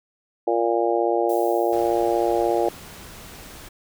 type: harmonic tone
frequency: 116.54 Hz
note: A#2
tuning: in tune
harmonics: 3 / 4 / 5 / 6 / 7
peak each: -23 / -24 / -25 / -26 / -26 dBFS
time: 0.47-2.69 s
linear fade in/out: 5 ms
type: noise with exponential decay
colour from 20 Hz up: violet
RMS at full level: -37 dBFS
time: 1.29-3.46 s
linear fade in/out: 5 ms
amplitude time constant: 470 ms
type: noise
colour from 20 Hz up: pink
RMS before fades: -41 dBFS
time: 1.72-3.69 s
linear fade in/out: 10 ms
effects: none